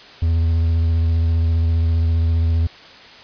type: tone with vibrato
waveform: triangle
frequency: 82.41 Hz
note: E2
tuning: in tune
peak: -12 dBFS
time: 0.22-2.67 s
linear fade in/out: 5 ms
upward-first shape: triangle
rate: 15 Hz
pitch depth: 30 cents each way
effects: white hiss -41 dBFS RMS until 3.23 s + resampled to 11025 Hz